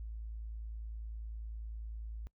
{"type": "tone", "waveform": "sine", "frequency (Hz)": 55, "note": "A1", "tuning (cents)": 0, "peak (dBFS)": -40, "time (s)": [0, 2.27], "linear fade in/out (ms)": 0, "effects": ["noise-tail reverb RT60 0.1 s tail -22 dB re dry"]}